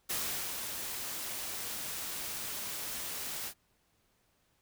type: noise with ADSR envelope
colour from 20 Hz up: white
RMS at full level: -34 dBFS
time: 0.09-3.54 s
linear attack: 14 ms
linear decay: 460 ms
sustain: -5 dB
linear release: 73 ms
effects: pink hiss -73 dBFS RMS until 4.61 s